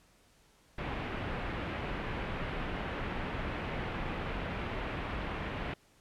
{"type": "low-pass noise", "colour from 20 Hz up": "pink", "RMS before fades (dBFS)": -37, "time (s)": [0.78, 5.74], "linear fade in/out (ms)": 5, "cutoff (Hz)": 2800, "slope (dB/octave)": 24, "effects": ["pink hiss -65 dBFS RMS until 6 s", "low-pass 11000 Hz 12 dB/octave"]}